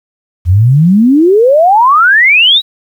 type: exponential sweep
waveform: sine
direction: up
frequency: 82.41 to 3951 Hz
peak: -3 dBFS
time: 0.45-2.62 s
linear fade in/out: 50 ms
effects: 7-bit